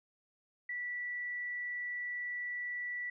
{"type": "tone", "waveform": "sine", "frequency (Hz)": 1958, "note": "B6", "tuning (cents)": -15, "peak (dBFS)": -36, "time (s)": [0.69, 3.1], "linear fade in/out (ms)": 5, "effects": []}